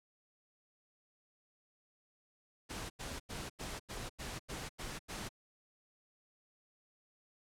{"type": "noise bursts", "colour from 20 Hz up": "pink", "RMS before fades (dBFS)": -43, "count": 9, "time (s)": [2.69, 5.292], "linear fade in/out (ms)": 20, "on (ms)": 210, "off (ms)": 89, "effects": ["low-pass 10000 Hz 12 dB/octave"]}